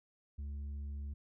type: tone with tanh clipping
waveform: triangle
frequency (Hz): 71.5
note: D2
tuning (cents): -46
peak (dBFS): -40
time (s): 0.38-1.14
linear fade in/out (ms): 10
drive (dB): 9
effects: none